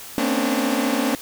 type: tone cluster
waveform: sawtooth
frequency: 226 / 256.6 / 271.2 / 291 Hz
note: A3 / C4 / C#4 / D4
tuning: +47 / -34 / -38 / -16 cents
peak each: -21 dBFS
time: 0.18-1.15 s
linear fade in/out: 0 ms
effects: white hiss -38 dBFS RMS until 1.21 s

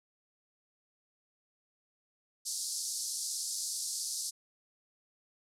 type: band-pass noise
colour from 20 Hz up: pink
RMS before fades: -37 dBFS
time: 2.45-4.31 s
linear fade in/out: 20 ms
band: 4500 to 11000 Hz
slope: 48 dB/octave
effects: none

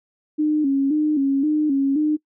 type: tone with vibrato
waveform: sine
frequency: 288.8 Hz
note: D4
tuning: 29 cents flat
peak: -16 dBFS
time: 0.38-2.17 s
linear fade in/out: 20 ms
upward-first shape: square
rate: 1.9 Hz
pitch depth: 89 cents each way
effects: noise-tail reverb RT60 0.1 s tail -23 dB re dry

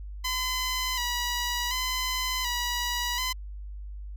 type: tone with vibrato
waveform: 10% pulse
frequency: 994 Hz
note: B5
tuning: 11 cents sharp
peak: -19 dBFS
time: 0.24-3.33 s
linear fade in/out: 10 ms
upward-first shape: square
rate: 0.68 Hz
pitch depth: 43 cents each way
effects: added 50 Hz sine -36 dBFS peak until 4.16 s

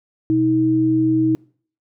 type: tone pair together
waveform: sine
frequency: 126.2 / 318 Hz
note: B2 / D#4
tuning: +38 / +38 cents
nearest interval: octave + major third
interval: 1600 cents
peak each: -23 / -14 dBFS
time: 0.3-1.35 s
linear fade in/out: 0 ms
effects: noise-tail reverb RT60 0.5 s tail -25 dB re dry

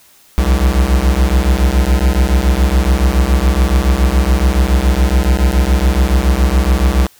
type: beating tone pair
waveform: square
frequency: 60.5 / 67.6 Hz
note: B1 / C#2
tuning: -35 / -43 cents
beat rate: 7.1 Hz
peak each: -13 dBFS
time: 0.38-7.07 s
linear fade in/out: 0 ms
effects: white hiss -47 dBFS RMS until 7.19 s

